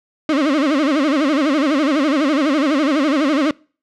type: tone with vibrato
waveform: 35% pulse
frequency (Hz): 289.8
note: D4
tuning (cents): -23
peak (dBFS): -12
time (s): 0.29-3.51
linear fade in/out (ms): 2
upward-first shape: sine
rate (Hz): 12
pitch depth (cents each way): 170
effects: noise-tail reverb RT60 0.4 s tail -25 dB re dry + low-pass 4000 Hz 12 dB/octave